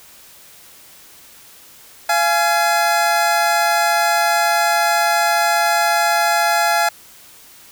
25% pulse tone pair together, 687.6 / 840 Hz, F5 / G#5, -27 / +19 cents, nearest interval minor third, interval 346 cents, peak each -13 dBFS, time 2.09-6.89 s, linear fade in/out 5 ms, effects white hiss -44 dBFS RMS until 7.71 s

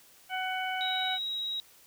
harmonic tone, 747 Hz, F#5, 16 cents sharp, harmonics 1 / 2 / 3 / 4, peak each -33 / -36 / -38 / -39 dBFS, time 0.29-1.19 s, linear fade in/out 50 ms
sine tone, 3829 Hz, A#7, 46 cents sharp, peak -31 dBFS, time 0.81-1.6 s, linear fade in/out 0 ms
effects white hiss -58 dBFS RMS until 1.86 s

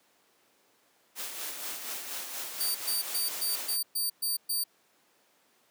white noise with tremolo, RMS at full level -36 dBFS, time 1.15-3.78 s, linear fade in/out 50 ms, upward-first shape sine, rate 4.2 Hz, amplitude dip 45%
10% pulse tone bursts, 4628 Hz, D8, 26 cents flat, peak -21 dBFS, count 8, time 2.6-4.64 s, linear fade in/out 10 ms, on 150 ms, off 120 ms
effects pink hiss -66 dBFS RMS until 5.7 s + high-pass 300 Hz 12 dB/octave

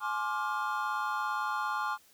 triangle chord, D half-diminished seventh, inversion second, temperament just, 845.8 / 1057.2 / 1174.7 / 1409.6 Hz, Ab5 / C6 / D6 / F6, +31 / +18 / 0 / +16 cents, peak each -34 dBFS, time 0-1.98 s, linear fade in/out 50 ms, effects white hiss -62 dBFS RMS until 2.13 s

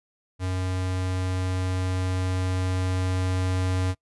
square tone with level ramp, 92.5 Hz, F#2, in tune, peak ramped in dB -26 to -23 dBFS, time 0.39-3.95 s, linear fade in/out 50 ms, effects noise-tail reverb RT60 0.1 s tail -22 dB re dry + resampled to 24000 Hz

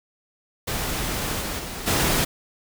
pink noise with level steps, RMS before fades -27 / -29 / -33 / -21 dBFS, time 0.67-2.25 s, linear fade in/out 10 ms, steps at 1.4 / 1.58 / 1.86 s, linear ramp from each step 20 ms, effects none

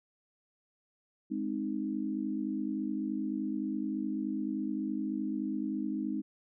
sine chord, Ab major, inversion none, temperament equal, 207.7 / 261.6 / 311.1 Hz, Ab3 / C4 / Eb4, 0 / 0 / 0 cents, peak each -36 / -36 / -35 dBFS, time 1.3-6.22 s, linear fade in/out 20 ms, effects none

